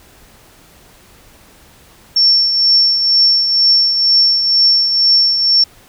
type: tone with tremolo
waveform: sine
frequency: 5440 Hz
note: F8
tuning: 46 cents flat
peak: -6 dBFS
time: 2.16-5.64 s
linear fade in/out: 5 ms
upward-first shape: triangle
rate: 2.1 Hz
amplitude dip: 55%
effects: pink hiss -45 dBFS RMS until 5.88 s